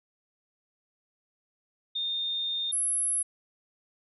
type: tone pair in turn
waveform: sine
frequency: 3644 / 10920 Hz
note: A#7 / F9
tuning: -40 / -40 cents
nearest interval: octave + perfect fifth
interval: 1900 cents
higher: second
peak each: -28 / -25 dBFS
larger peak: second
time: 1.95-2.72 / 2.72-3.23 s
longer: first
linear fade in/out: 10 ms
effects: none